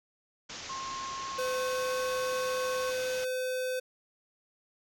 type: low-pass noise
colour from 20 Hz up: white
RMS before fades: -43 dBFS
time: 0.49-3.25 s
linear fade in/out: 10 ms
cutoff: 6900 Hz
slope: 96 dB/octave
type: tone with pitch glide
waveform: sine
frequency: 1069 to 1094.6 Hz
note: C6 to C#6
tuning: +37 to -22 cents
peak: -36 dBFS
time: 0.69-2.91 s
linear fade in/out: 10 ms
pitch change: +41 cents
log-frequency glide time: 0.99-2.05 s
type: tone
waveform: square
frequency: 510 Hz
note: C5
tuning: 44 cents flat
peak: -31 dBFS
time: 1.38-3.8 s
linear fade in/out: 10 ms
effects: none